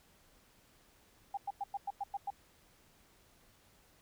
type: tone bursts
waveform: sine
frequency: 802 Hz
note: G5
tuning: 39 cents sharp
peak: -34 dBFS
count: 8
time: 1.34-2.304 s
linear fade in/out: 5 ms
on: 33 ms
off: 100 ms
effects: pink hiss -66 dBFS RMS until 4.01 s